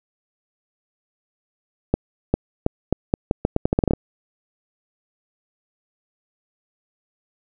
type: accelerating click train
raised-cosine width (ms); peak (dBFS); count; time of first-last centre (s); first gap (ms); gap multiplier
2; -3; 15; 1.94-3.935; 400; 0.81
effects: none